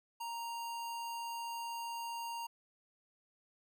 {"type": "tone", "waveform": "square", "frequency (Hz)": 932.3, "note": "A#5", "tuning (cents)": 0, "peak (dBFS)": -40, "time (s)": [0.2, 2.47], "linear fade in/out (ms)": 10, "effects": []}